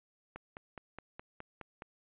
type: click train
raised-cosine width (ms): 0.5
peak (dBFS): -29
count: 8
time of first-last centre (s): 0.36-1.821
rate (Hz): 4.79
effects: resampled to 8000 Hz